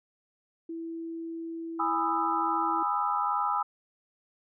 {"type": "tone", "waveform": "sine", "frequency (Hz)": 330, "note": "E4", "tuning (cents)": 2, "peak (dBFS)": -34, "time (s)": [0.69, 2.83], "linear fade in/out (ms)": 5}
{"type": "chord", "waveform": "sine", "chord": "E major seventh", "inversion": "first", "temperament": "just", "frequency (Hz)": [824.1, 988.9, 1236.1, 1318.5], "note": ["G#5", "B5", "D#6", "E6"], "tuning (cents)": [-14, 2, -12, 0], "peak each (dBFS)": -31, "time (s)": [1.79, 3.63], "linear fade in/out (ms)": 10}
{"effects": []}